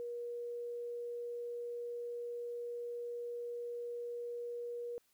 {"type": "tone", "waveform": "sine", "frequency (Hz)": 477.7, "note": "A#4", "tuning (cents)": 42, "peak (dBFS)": -39, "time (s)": [0, 4.98], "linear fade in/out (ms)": 0, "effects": ["white hiss -74 dBFS RMS until 5.13 s"]}